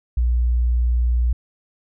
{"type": "tone", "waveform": "sine", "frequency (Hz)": 60, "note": "B1", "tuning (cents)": -49, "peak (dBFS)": -15, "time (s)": [0.17, 1.33], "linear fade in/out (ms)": 5, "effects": []}